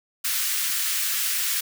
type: high-pass noise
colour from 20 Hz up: white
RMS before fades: -25 dBFS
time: 0.24-1.61 s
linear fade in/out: 10 ms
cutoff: 1400 Hz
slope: 24 dB/octave
effects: none